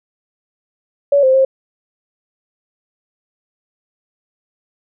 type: tone with pitch steps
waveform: sine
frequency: 567 / 523 / 532 Hz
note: C#5 / C5 / C5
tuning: +39 / -1 / +29 cents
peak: -8 dBFS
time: 1.12-1.45 s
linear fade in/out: 5 ms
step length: 110 ms
effects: none